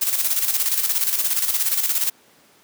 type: noise with tremolo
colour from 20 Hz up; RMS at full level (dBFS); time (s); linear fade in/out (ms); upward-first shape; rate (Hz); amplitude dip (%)
blue; -19; 0.01-2.1; 10; square; 17; 55
effects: pink hiss -54 dBFS RMS until 2.63 s + high-pass 200 Hz 12 dB/octave